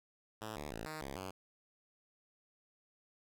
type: tone with pitch steps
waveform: 5% pulse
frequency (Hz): 108.8 / 73.9 / 55.2 / 155.7 / 68.6 / 94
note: A2 / D2 / A1 / D#3 / C#2 / F#2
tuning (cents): -19 / +11 / +6 / +2 / -17 / +28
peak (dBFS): -31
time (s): 0.41-1.31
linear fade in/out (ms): 10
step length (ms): 150
effects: none